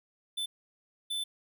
square tone bursts at uneven times, 3520 Hz, A7, in tune, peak -32 dBFS, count 2, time 0.37-0.46 / 1.1-1.24 s, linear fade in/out 10 ms, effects none

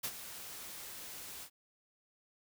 white noise with ADSR envelope, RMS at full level -36 dBFS, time 0.03-1.5 s, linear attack 15 ms, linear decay 60 ms, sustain -11 dB, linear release 72 ms, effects none

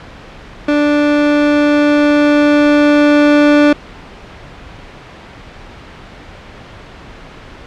30% pulse tone with level ramp, 293.7 Hz, D4, in tune, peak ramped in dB -7 to -3 dBFS, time 0.68-3.73 s, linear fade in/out 5 ms, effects pink hiss -34 dBFS RMS until 7.66 s + low-pass 3000 Hz 12 dB/octave

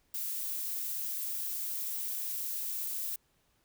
violet noise, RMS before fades -36 dBFS, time 0.14-3.16 s, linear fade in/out 5 ms, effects pink hiss -72 dBFS RMS until 3.64 s

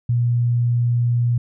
sine tone, 120 Hz, B2, 49 cents flat, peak -15 dBFS, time 0.09-1.38 s, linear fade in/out 5 ms, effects none

